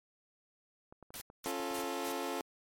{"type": "clicks", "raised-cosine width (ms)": 1, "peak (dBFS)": -38, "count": 11, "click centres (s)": [0.925, 1.027, 1.105, 1.161, 1.199, 1.301, 1.465, 1.601, 1.711, 1.79, 1.839]}
{"type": "noise bursts", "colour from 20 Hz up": "white", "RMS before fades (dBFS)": -44, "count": 4, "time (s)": [1.14, 2.118], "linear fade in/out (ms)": 0, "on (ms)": 72, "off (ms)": 230}
{"type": "chord", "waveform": "20% pulse", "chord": "Db augmented", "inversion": "none", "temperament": "equal with one note detuned", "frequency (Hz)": [274.3, 349.2, 440], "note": ["Db4", "F4", "A4"], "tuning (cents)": [-18, 0, 0], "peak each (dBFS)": -35, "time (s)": [1.46, 2.41], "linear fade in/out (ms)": 0}
{"effects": ["MP3 64 kbps"]}